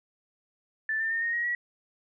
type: tone with pitch steps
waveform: sine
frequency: 1760 / 1791.8 / 1824.2 / 1857.1 / 1890.7 / 1924.8 Hz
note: A6 / A6 / A#6 / A#6 / A#6 / B6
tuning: 0 / +31 / -38 / -7 / +24 / -45 cents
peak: -26 dBFS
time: 0.89-1.55 s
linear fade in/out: 2 ms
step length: 110 ms
effects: none